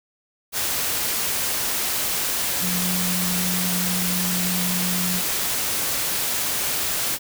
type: tone in noise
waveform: sine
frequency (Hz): 180.3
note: F#3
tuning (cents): -45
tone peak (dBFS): -25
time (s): 2.6-5.22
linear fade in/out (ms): 50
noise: white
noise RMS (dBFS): -24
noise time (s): 0.52-7.19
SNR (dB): -4
effects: none